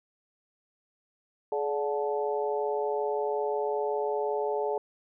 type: harmonic tone with a mistuned harmonic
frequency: 145.4 Hz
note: D3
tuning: 17 cents flat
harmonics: 3 / 4 / 5 / 6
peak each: -29 / -33 / -36 / -34 dBFS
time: 1.52-4.78 s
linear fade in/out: 2 ms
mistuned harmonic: 3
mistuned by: -49 cents
effects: none